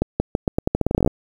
accelerating click train, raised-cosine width 2 ms, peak -4 dBFS, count 17, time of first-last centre 0.02-1.076 s, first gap 180 ms, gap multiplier 0.84, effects 7-bit

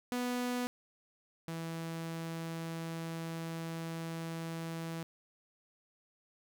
sawtooth tone pair in turn, 246.5 / 164.52 Hz, B3 / E3, -3 / -3 cents, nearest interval perfect fifth, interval 700 cents, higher first, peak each -29 / -34 dBFS, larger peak first, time 0.12-0.67 / 1.48-5.03 s, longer second, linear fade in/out 0 ms, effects none

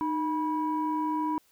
sine tone pair together, 307.2 / 975.3 Hz, D#4 / B5, -22 / -22 cents, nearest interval octave + minor sixth, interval 2000 cents, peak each -28 dBFS, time 0.01-1.38 s, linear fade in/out 0 ms, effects tanh soft clip ceiling -20 dBFS + white hiss -65 dBFS RMS until 1.51 s

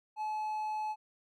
triangle tone, 858 Hz, A5, 44 cents flat, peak -31 dBFS, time 0.16-0.96 s, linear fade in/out 50 ms, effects none

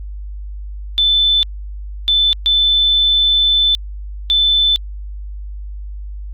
sine tone bursts at uneven times, 3520 Hz, A7, in tune, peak -10 dBFS, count 4, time 0.98-1.43 / 2.08-2.33 / 2.46-3.75 / 4.3-4.76 s, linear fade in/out 0 ms, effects added 50 Hz sine -25 dBFS peak until 6.33 s + Opus 48 kbps

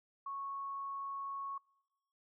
sine tone, 1104 Hz, C#6, 7 cents flat, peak -39 dBFS, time 0.26-1.58 s, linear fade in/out 5 ms, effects noise-tail reverb RT60 1.0 s tail -26 dB re dry

